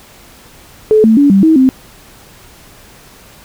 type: tone with pitch steps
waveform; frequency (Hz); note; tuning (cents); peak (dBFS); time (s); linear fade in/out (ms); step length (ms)
sine; 431.9 / 221.8 / 285.3 / 195.4 / 319.2 / 261.2; A4 / A3 / C#4 / G3 / D#4 / C4; -32 / +14 / +50 / -5 / +44 / -3; -4; 0.91-1.69; 0; 130
effects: pink hiss -40 dBFS RMS until 3.44 s

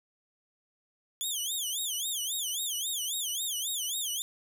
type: tone with vibrato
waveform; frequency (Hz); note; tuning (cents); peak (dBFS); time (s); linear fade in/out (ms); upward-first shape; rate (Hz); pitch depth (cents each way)
15% pulse; 3322; G#7; 0; -24; 1.21-4.22; 0; sine; 3.7; 220
effects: none

